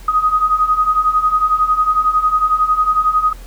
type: beating tone pair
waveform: sine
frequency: 1244.5 / 1255.5 Hz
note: D#6 / D#6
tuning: 0 / +15 cents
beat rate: 11 Hz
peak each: -17 / -13 dBFS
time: 0.08-3.33 s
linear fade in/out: 5 ms
effects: added 41 Hz sine -32 dBFS peak until 3.46 s + pink hiss -43 dBFS RMS until 3.46 s

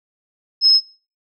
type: tone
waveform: sine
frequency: 5170 Hz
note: E8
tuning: 34 cents flat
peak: -8 dBFS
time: 0.61-0.81 s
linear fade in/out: 50 ms
effects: noise-tail reverb RT60 0.4 s tail -25 dB re dry

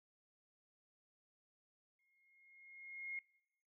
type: tone with exponential growth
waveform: sine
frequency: 2147 Hz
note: C7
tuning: 44 cents sharp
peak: -40 dBFS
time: 1.99-3.19 s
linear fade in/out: 2 ms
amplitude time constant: 260 ms
effects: noise-tail reverb RT60 0.8 s tail -22 dB re dry

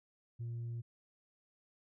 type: tone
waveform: sine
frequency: 117.5 Hz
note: A#2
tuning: 14 cents sharp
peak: -36 dBFS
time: 0.39-0.82 s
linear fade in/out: 20 ms
effects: tanh soft clip ceiling -37 dBFS

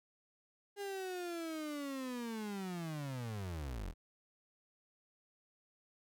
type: linear sweep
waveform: 35% pulse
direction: down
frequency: 408.2 to 36.8 Hz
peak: -38 dBFS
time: 0.76-3.94 s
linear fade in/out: 50 ms
effects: none

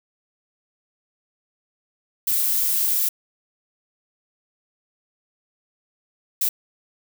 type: noise bursts at uneven times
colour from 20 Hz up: violet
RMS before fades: -21 dBFS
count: 2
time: 2.27-3.09 / 6.41-6.49 s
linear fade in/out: 5 ms
effects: none

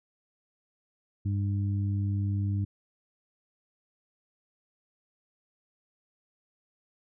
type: harmonic tone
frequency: 100 Hz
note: G2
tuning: 35 cents sharp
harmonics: 1 / 2 / 3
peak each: -26 / -36 / -40 dBFS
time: 1.25-2.65 s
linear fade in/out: 10 ms
effects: none

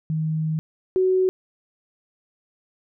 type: tone pair in turn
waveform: sine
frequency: 157.4 / 373.2 Hz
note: D#3 / F#4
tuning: +20 / +15 cents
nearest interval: octave + minor third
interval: 1495 cents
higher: second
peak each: -21 / -16 dBFS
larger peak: second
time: 0.1-0.59 / 0.96-1.29 s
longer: first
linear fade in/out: 0 ms
effects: none

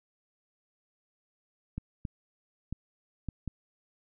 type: clicks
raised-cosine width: 5 ms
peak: -22 dBFS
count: 5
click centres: 1.78 / 2.052 / 2.726 / 3.287 / 3.477 s
effects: none

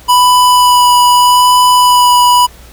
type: tone with vibrato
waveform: square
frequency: 987.8 Hz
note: B5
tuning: in tune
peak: -5 dBFS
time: 0.08-2.47 s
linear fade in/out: 20 ms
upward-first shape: sine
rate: 0.81 Hz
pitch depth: 11 cents each way
effects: added 60 Hz sine -37 dBFS peak until 2.72 s + pink hiss -39 dBFS RMS until 2.72 s

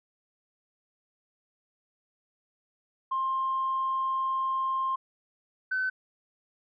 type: tone pair in turn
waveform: sine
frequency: 1058 / 1519.1 Hz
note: C6 / F#6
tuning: +19 / +45 cents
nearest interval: tritone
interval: 626 cents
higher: second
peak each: -25 dBFS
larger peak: neither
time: 3.11-4.96 / 5.71-5.9 s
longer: first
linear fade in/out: 10 ms
effects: tanh soft clip ceiling -21 dBFS

